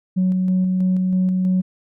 sine tone with tremolo, 185 Hz, F#3, in tune, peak -13 dBFS, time 0.16-1.62 s, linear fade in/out 20 ms, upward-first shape square, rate 3.1 Hz, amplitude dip 25%, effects tanh soft clip ceiling -12 dBFS

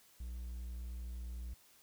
triangle tone, 59.9 Hz, A#1, 48 cents sharp, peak -39 dBFS, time 0.2-1.54 s, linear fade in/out 5 ms, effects white hiss -65 dBFS RMS until 1.82 s

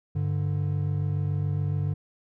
triangle tone pair together, 99.77 / 146.83 Hz, G2 / D3, +31 / 0 cents, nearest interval perfect fifth, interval 669 cents, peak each -25 dBFS, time 0.15-1.94 s, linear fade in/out 10 ms, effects none

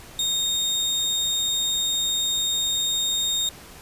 30% pulse tone, 3697 Hz, A#7, 15 cents flat, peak -19 dBFS, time 0.19-3.49 s, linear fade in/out 2 ms, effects pink hiss -44 dBFS RMS until 3.81 s + resampled to 32000 Hz

